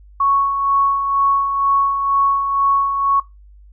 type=tone with tremolo; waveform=sine; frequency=1108.7 Hz; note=C#6; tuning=in tune; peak=-11 dBFS; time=0.2-3.2 s; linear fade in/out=5 ms; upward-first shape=sine; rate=2.1 Hz; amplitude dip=50%; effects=noise-tail reverb RT60 0.2 s tail -20 dB re dry + added 50 Hz sine -41 dBFS peak until 3.72 s